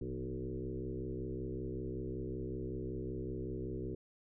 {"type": "tone with frequency modulation", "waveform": "sine", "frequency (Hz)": 233.1, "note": "A#3", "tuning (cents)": 0, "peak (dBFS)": -37, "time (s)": [0.01, 3.95], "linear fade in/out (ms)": 5, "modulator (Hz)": 65.3, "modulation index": 3, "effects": []}